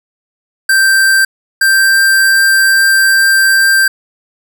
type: tone pair in turn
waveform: square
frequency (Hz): 1568 / 1574.4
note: G6 / G6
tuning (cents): 0 / +7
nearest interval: unison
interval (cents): 7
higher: second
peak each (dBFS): -7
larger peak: neither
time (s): 0.69-1.25 / 1.61-3.88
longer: second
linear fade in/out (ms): 5
effects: none